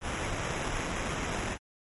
pink noise with sample-and-hold, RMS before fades -33 dBFS, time 0.01-1.58 s, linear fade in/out 50 ms, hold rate 4410 Hz, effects MP3 48 kbps

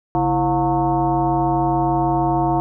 sine tone with frequency modulation, 523.3 Hz, C5, in tune, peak -15 dBFS, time 0.15-2.6 s, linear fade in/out 0 ms, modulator 192 Hz, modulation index 2.2, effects none

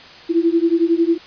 sine beating tone pair, 329.6 / 340.6 Hz, E4 / F4, 0 / -43 cents, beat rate 11 Hz, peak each -16 dBFS, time 0.29-1.18 s, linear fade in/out 20 ms, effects white hiss -40 dBFS RMS until 1.26 s + resampled to 11025 Hz

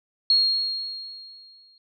sine tone with exponential decay, 4276 Hz, C8, 37 cents sharp, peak -14 dBFS, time 0.3-1.78 s, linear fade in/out 2 ms, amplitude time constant 320 ms, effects none

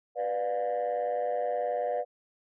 sine chord, B diminished, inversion none, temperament just, 493.9 / 592.7 / 711.2 Hz, B4 / D5 / F5, 0 / +16 / +31 cents, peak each -30 dBFS, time 0.15-2.05 s, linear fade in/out 50 ms, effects tanh soft clip ceiling -23 dBFS

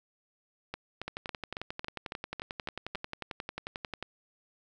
two click trains, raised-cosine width 0.3 ms, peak -20 / -20 dBFS, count 34 / 9, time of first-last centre 1.08-4.026 / 0.74-2.95 s, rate 11.2 / 3.62 Hz, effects none

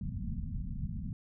pink low-pass noise, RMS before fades -37 dBFS, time 0.01-1.13 s, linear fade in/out 2 ms, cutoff 240 Hz, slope 96 dB/octave, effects none

